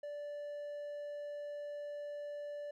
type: tone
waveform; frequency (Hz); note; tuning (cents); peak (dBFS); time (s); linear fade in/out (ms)
triangle; 584; D5; -10; -39; 0.03-2.71; 5
effects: none